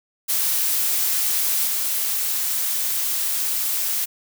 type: noise with level steps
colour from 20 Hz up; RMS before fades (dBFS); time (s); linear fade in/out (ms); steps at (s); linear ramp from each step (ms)
blue; -21 / -23; 0.28-4.06; 20; 1.67; 5
effects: none